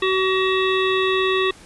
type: harmonic tone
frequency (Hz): 378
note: F#4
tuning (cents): +37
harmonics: 1 / 3 / 5 / 7 / 9 / 10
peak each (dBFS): -19 / -24 / -26 / -27 / -29 / -29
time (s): 0.02-1.51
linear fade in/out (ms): 5
effects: pink hiss -45 dBFS RMS until 1.65 s + resampled to 24000 Hz